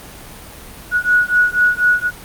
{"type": "beating tone pair", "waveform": "sine", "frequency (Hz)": [1460, 1464.1], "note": ["F#6", "F#6"], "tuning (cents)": [-24, -19], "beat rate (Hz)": 4.1, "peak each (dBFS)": -14, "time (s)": [0.91, 2.11], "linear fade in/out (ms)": 50, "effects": ["pink hiss -36 dBFS RMS until 2.24 s", "Opus 32 kbps"]}